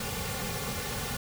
pink noise with comb filter, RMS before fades -34 dBFS, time 0-1.17 s, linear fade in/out 5 ms, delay 3.1 ms, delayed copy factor -1, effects none

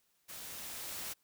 white noise with level ramp, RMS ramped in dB -47 to -41 dBFS, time 0.28-1.14 s, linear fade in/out 20 ms, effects white hiss -75 dBFS RMS until 1.23 s

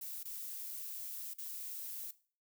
violet noise with dropouts, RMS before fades -44 dBFS, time 0.01-2.11 s, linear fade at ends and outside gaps 5 ms, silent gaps 0.231-0.252 / 1.337-1.382 s, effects noise-tail reverb RT60 0.4 s tail -17 dB re dry

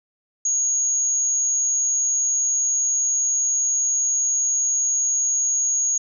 sine tone, 6645 Hz, G#8, in tune, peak -18 dBFS, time 0.45-5.98 s, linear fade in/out 5 ms, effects none

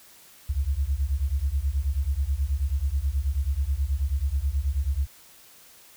sine beating tone pair, 64.9 / 74.2 Hz, C2 / D2, -13 / +18 cents, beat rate 9.3 Hz, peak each -25 dBFS, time 0.49-5.07 s, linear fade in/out 10 ms, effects tanh soft clip ceiling -15 dBFS + white hiss -52 dBFS RMS until 5.96 s

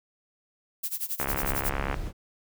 violet noise with tremolo, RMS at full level -29 dBFS, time 0.83-1.7 s, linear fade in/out 10 ms, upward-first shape sine, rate 11 Hz, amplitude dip 90%
click train, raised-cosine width 0.5 ms, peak -14 dBFS, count 52, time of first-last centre 1.2-1.942 s, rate 68.7 Hz
brown noise, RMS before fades -33 dBFS, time 1.25-2.13 s, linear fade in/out 50 ms
effects none

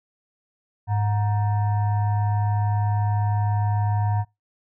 sine tone with frequency modulation, 103.83 Hz, G#2, in tune, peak -19 dBFS, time 0.87-4.25 s, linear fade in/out 50 ms, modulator 833 Hz, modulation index 0.51, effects noise-tail reverb RT60 0.2 s tail -24 dB re dry

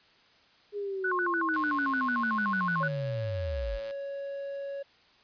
sine linear sweep, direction down, 415.3 to 41.2 Hz, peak -31 dBFS, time 0.72-3.8 s, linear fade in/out 50 ms
sine tone with vibrato, 1262 Hz, D#6, 24 cents sharp, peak -27 dBFS, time 1.04-2.88 s, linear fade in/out 5 ms, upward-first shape square, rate 6.7 Hz, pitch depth 280 cents each way
click train, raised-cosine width 0.2 ms, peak -30 dBFS, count 264, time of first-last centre 1.54-3.909 s, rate 111 Hz
triangle tone, 557 Hz, C#5, 8 cents sharp, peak -32 dBFS, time 2.8-4.83 s, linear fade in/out 10 ms
effects white hiss -61 dBFS RMS until 5.23 s + resampled to 11025 Hz

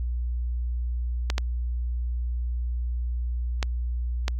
clicks, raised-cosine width 0.2 ms, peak -9 dBFS, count 4, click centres 1.301 / 1.381 / 3.628 / 4.281 s, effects added 60 Hz sine -25 dBFS peak until 4.39 s

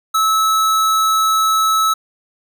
square tone, 1300 Hz, E6, 24 cents flat, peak -13 dBFS, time 0.14-1.94 s, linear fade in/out 10 ms, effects none

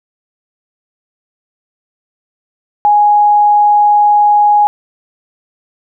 sine tone, 830.6 Hz, G#5, in tune, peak -5 dBFS, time 2.85-4.67 s, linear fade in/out 0 ms, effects none

